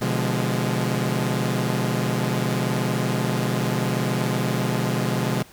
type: chord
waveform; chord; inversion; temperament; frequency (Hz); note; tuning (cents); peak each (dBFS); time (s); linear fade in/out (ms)
sawtooth; B diminished seventh; none; equal with one note detuned; 126.14 / 146.83 / 174.61 / 207.7; B2 / D3 / F3 / Ab3; +37 / 0 / 0 / 0; -21 / -25 / -24 / -23; 0.01-5.43; 10
effects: pink hiss -49 dBFS RMS until 5.52 s